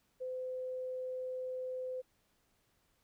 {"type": "tone", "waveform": "sine", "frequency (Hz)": 511, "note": "C5", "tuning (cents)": -41, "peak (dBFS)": -37, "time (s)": [0.2, 2.02], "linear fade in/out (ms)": 20, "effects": ["pink hiss -75 dBFS RMS until 3.03 s"]}